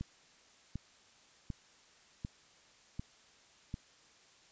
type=click train; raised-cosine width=5 ms; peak=-26 dBFS; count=6; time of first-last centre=0.01-3.741 s; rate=1.34 Hz; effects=white hiss -63 dBFS RMS until 4.51 s + resampled to 16000 Hz